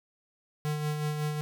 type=tone with tremolo; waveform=square; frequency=150.6 Hz; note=D3; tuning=44 cents sharp; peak=-28 dBFS; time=0.65-1.41 s; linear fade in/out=0 ms; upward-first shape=sine; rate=5.4 Hz; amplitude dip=40%; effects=none